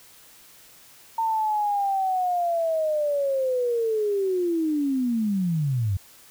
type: linear sweep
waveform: sine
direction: down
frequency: 910 to 90.4 Hz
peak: -21 dBFS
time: 1.18-5.97 s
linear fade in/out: 5 ms
effects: white hiss -51 dBFS RMS until 6.3 s